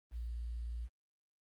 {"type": "tone with quantisation", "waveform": "sine", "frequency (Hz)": 58.27, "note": "A#1", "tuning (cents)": 0, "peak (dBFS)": -38, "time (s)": [0.11, 0.89], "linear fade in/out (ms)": 50, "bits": 11, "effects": ["Opus 24 kbps"]}